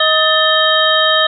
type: harmonic tone with a mistuned harmonic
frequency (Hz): 630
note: D#5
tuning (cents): +21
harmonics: 1 / 2 / 3 / 5 / 6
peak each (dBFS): -16 / -16 / -16 / -16 / -16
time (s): 0-1.27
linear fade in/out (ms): 5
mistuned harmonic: 3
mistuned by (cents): -110
effects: none